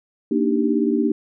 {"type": "chord", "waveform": "sine", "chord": "Eb major seventh", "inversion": "second", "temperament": "equal", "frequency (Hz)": [233.1, 293.7, 311.1, 392], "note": ["Bb3", "D4", "Eb4", "G4"], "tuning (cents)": [0, 0, 0, 0], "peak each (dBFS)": [-21, -21, -24, -23], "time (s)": [0.31, 1.12], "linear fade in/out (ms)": 5, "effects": []}